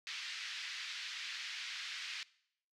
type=band-pass noise; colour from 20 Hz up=pink; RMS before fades=-44 dBFS; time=0.07-2.23 s; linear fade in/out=0 ms; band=1800 to 5100 Hz; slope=24 dB/octave; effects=noise-tail reverb RT60 0.7 s tail -21 dB re dry